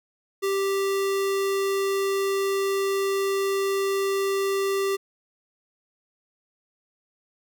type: tone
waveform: square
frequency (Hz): 392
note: G4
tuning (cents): 0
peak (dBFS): -23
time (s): 0.42-4.97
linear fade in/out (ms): 20
effects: none